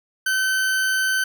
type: tone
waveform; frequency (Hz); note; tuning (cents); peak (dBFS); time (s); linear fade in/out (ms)
40% pulse; 1532; G6; -40; -18; 0.26-1.24; 5
effects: none